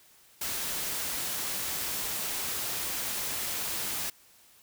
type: noise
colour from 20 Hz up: white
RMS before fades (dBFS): -33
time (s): 0.41-4.1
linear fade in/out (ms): 5
effects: white hiss -59 dBFS RMS until 4.62 s